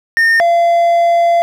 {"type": "tone pair in turn", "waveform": "triangle", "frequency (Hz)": [1826, 684], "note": ["A#6", "F5"], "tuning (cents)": [-36, -36], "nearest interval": "octave + perfect fourth", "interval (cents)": 1700, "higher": "first", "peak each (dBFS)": -6, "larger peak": "neither", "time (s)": [[0.17, 0.4], [0.4, 1.42]], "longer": "second", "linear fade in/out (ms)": 0, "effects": []}